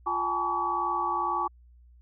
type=tone cluster; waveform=sine; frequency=350.5 / 800 / 862 / 962 / 1138 Hz; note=F4 / G5 / A5 / B5 / C#6; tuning=+6 / +35 / -36 / -46 / +45 cents; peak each=-37 / -34 / -31 / -37 / -28 dBFS; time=0.06-1.48 s; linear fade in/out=10 ms; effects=added 60 Hz sine -52 dBFS peak until 2.01 s